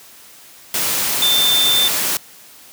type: tone in noise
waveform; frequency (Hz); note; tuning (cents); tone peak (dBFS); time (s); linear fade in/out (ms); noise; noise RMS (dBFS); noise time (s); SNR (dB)
sine; 3564; A7; +22; -13; 1.22-1.88; 2; white; -19; 0.74-2.17; +3
effects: white hiss -43 dBFS RMS until 2.72 s + high-pass 100 Hz 12 dB/octave